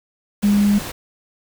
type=tone in noise; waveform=sine; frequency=204.2 Hz; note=G#3; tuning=29 cents flat; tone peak=-12 dBFS; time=0.43-0.79 s; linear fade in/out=10 ms; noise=pink; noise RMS=-30 dBFS; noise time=0.42-0.92 s; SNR=+15 dB; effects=none